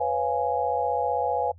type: chord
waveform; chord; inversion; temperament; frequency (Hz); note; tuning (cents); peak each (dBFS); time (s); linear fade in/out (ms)
sine; C# dominant seventh; third; just; 498.9 / 554.4 / 693 / 831.5; B4 / C#5 / E#5 / G#5; +17 / 0 / -14 / +2; -28 / -31 / -29 / -26; 0-1.52; 10
effects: noise-tail reverb RT60 0.1 s tail -24 dB re dry + added 86 Hz sine -46 dBFS peak until 1.58 s